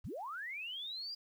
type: linear sweep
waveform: sine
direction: up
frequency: 37.4 to 4900 Hz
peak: -40 dBFS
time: 0.04-1.15 s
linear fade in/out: 10 ms
effects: 11-bit